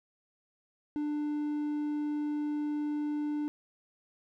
triangle tone, 296.9 Hz, D4, 19 cents sharp, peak -28 dBFS, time 0.96-3.48 s, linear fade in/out 0 ms, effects none

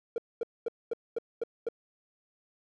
triangle tone bursts, 464.7 Hz, A#4, 5 cents flat, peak -25 dBFS, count 7, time 0.16-1.687 s, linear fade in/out 2 ms, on 21 ms, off 230 ms, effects tanh soft clip ceiling -23 dBFS

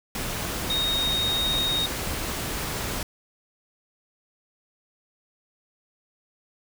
sine tone in noise, 3729 Hz, A#7, in tune, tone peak -23 dBFS, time 0.7-1.86 s, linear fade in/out 2 ms, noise pink, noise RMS -30 dBFS, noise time 0.15-3.03 s, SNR +4 dB, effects none

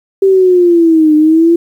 sine linear two-way sweep, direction down then up, 391.6 to 302.7 to 342 Hz, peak -4 dBFS, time 0.22-1.56 s, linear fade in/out 5 ms, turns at 1.15 s, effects 7-bit

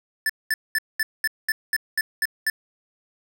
square tone bursts, 1755 Hz, A6, 5 cents flat, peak -20 dBFS, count 10, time 0.26-2.5 s, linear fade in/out 2 ms, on 35 ms, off 210 ms, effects 8-bit

